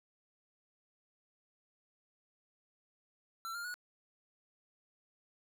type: tone with pitch steps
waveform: square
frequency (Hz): 1347 / 1401.8 / 1458.8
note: E6 / F6 / F#6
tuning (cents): +37 / +6 / -25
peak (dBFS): -40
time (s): 3.45-3.741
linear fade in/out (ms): 0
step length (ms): 97
effects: none